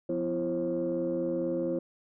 sine tone cluster, 175 / 253.5 / 337.8 / 533 Hz, F3 / B3 / E4 / C5, +4 / +45 / +42 / +32 cents, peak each -37 / -35 / -30 / -31 dBFS, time 0.09-1.79 s, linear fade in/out 5 ms, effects tanh soft clip ceiling -21 dBFS

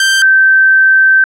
sawtooth / sine tone pair in turn, 1568 / 1551.8 Hz, G6 / G6, 0 / -18 cents, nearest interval unison, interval 18 cents, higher first, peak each -4 dBFS, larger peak neither, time 0-0.22 / 0.22-1.24 s, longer second, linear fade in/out 2 ms, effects low-pass 10000 Hz 12 dB/octave

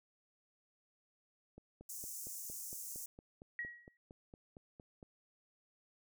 click train, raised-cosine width 2 ms, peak -40 dBFS, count 16, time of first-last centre 1.58-5.028 s, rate 4.35 Hz
pink high-pass noise, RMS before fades -46 dBFS, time 1.89-3.06 s, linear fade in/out 5 ms, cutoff 6000 Hz, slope 48 dB/octave
sine tone with exponential decay, 1908 Hz, A#6, 40 cents sharp, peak -36 dBFS, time 3.59-3.97 s, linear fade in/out 1 ms, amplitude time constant 82 ms
effects none

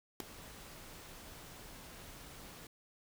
pink noise with ADSR envelope, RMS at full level -33 dBFS, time 0.2-2.67 s, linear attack 3 ms, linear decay 3 ms, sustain -19 dB, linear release 3 ms, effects none

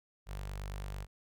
sawtooth tone with notch filter, 49 Hz, G1, in tune, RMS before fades -41 dBFS, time 0.26-1.07 s, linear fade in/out 50 ms, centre 280 Hz, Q 0.79, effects none

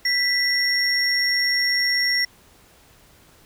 sine tone pair together, 1975.5 / 5536 Hz, B6 / F8, 0 / -16 cents, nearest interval octave + tritone, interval 1784 cents, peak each -19 dBFS, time 0.05-2.25 s, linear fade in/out 5 ms, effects tanh soft clip ceiling -14 dBFS + pink hiss -53 dBFS RMS until 3.45 s

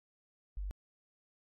sine tone, 48.62 Hz, G1, 13 cents flat, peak -36 dBFS, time 0.57-0.71 s, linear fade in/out 0 ms, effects AAC 64 kbps

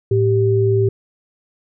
sine tone pair together, 110 / 390.5 Hz, A2 / G4, 0 / -7 cents, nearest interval octave + minor seventh, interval 2193 cents, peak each -15 dBFS, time 0.11-0.89 s, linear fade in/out 5 ms, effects none

